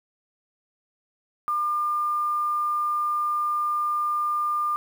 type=tone; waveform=sine; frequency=1200 Hz; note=D6; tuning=37 cents sharp; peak=-22 dBFS; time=1.48-4.76 s; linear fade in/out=0 ms; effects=8-bit